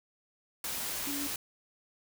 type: tone in noise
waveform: sine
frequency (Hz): 284.1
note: C#4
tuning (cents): +43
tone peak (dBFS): -36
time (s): 1.07-1.27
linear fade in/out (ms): 2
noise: white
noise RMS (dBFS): -36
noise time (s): 0.64-1.36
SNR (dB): -3
effects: none